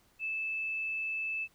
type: tone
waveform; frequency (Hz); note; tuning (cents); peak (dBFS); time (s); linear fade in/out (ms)
sine; 2625; E7; -8; -32; 0.19-1.48; 50
effects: pink hiss -67 dBFS RMS until 1.54 s